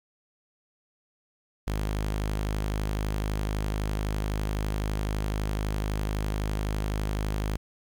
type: tone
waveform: sawtooth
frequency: 51.91 Hz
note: G#1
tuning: in tune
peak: -23 dBFS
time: 1.67-7.57 s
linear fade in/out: 5 ms
effects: 10-bit